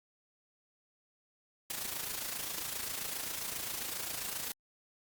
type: noise with amplitude modulation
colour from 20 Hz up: white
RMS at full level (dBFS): -36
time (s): 1.7-4.52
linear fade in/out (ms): 2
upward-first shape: sine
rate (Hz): 27.5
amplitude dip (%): 60
effects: Opus 48 kbps